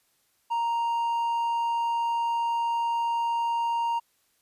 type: tone with hard clipping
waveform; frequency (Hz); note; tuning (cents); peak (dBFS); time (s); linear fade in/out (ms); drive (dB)
sine; 932.3; A#5; 0; -25; 0.5-4; 20; 3
effects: white hiss -69 dBFS RMS until 4.41 s + resampled to 32000 Hz